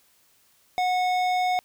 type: tone with hard clipping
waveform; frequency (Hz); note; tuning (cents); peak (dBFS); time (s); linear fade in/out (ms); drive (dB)
sine; 731; F#5; -21; -23; 0.78-1.59; 0; 13
effects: white hiss -62 dBFS RMS until 1.64 s